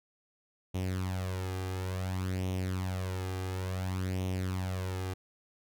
sawtooth tone with flanger, 93 Hz, F#2, 9 cents sharp, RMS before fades -34 dBFS, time 0.74-5.14 s, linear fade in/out 10 ms, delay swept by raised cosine 0.32 to 2.52 ms, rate 0.57 Hz, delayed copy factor +0.65, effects none

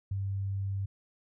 sine tone with ADSR envelope, 98 Hz, G2, in tune, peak -28 dBFS, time 0.11-0.86 s, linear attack 6 ms, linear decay 18 ms, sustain -2 dB, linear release 9 ms, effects none

